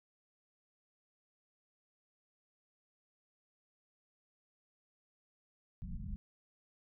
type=low-pass noise; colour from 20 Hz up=pink; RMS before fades=-42 dBFS; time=5.82-6.16 s; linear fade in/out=0 ms; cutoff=220 Hz; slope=96 dB/octave; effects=none